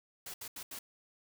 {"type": "noise bursts at uneven times", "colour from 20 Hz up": "white", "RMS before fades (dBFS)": -44, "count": 4, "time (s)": [[0.26, 0.34], [0.41, 0.48], [0.56, 0.63], [0.71, 0.79]], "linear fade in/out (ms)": 5, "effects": []}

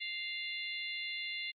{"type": "harmonic tone with a mistuned harmonic", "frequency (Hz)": 698.5, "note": "F5", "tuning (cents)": 0, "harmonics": [3, 4, 5, 6], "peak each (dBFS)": [-40, -43, -44, -46], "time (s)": [0, 1.52], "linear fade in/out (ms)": 20, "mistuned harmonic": 6, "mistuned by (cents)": -43, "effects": ["Opus 32 kbps"]}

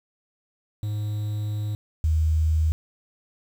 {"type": "tone pair in turn", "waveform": ["triangle", "sine"], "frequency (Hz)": [105.4, 78.96], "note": ["G#2", "D#2"], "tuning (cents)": [26, 26], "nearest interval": "perfect fourth", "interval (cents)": 500, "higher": "first", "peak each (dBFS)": [-23, -18], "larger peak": "second", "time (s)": [[0.83, 1.75], [2.04, 2.72]], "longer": "first", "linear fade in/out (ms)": 0, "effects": ["8-bit"]}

